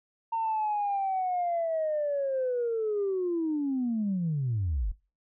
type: linear sweep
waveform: sine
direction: down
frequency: 916 to 40.59 Hz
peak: -25 dBFS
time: 0.32-4.92 s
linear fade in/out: 10 ms
effects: noise-tail reverb RT60 0.3 s tail -22 dB re dry + tanh soft clip ceiling -22 dBFS